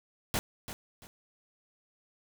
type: noise with echo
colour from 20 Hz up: pink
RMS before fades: -30 dBFS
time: 0.34-0.39 s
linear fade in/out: 0 ms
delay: 340 ms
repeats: 2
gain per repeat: -11 dB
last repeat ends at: 1.07 s
effects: none